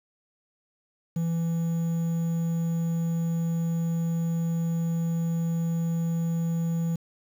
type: tone with quantisation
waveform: triangle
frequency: 166.5 Hz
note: E3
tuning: 18 cents sharp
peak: -22 dBFS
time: 1.16-6.96 s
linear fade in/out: 5 ms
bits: 8
effects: none